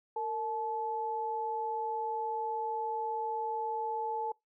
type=tone pair together; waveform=sine; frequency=458.2 / 865 Hz; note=A#4 / A5; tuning=-30 / -30 cents; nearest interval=major seventh; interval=1100 cents; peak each=-37 / -33 dBFS; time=0.16-4.32 s; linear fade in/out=5 ms; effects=noise-tail reverb RT60 0.2 s tail -26 dB re dry